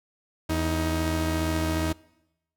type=tone pair together; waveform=sawtooth; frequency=82.41 / 315.2 Hz; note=E2 / D#4; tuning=0 / +23 cents; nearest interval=octave + major seventh; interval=2323 cents; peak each=-23 dBFS; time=0.49-1.93 s; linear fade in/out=10 ms; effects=noise-tail reverb RT60 0.9 s tail -23 dB re dry